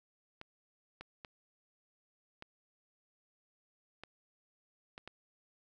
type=clicks; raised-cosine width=0.3 ms; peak=-30 dBFS; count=7; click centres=0.414 / 1.01 / 1.248 / 2.424 / 4.036 / 4.979 / 5.076 s; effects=none